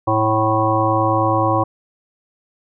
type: harmonic tone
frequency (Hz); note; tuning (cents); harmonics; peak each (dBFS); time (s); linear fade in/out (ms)
109.5; A2; -8; 1 / 3 / 5 / 7 / 9 / 10; -21 / -21 / -21 / -21 / -21 / -21; 0.07-1.64; 10
effects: none

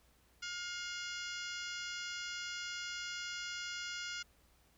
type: harmonic tone with a mistuned harmonic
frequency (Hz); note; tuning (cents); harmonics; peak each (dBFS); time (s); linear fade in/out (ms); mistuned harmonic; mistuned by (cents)
710; F5; +28; 2 / 3 / 4 / 5 / 6 / 7 / 8 / 9 / 10; -44 / -48 / -47 / -51 / -53 / -49 / -52 / -55 / -55; 0.42-4.23; 10; 5; -73
effects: added 60 Hz sine -70 dBFS peak until 4.77 s + pink hiss -70 dBFS RMS until 4.77 s

